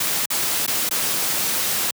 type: noise with dropouts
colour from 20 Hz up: white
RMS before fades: -22 dBFS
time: 0-1.91 s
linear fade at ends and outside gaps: 5 ms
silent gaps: 0.258-0.302 / 0.665-0.676 / 0.892-0.909 s
effects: high-pass 100 Hz 12 dB/octave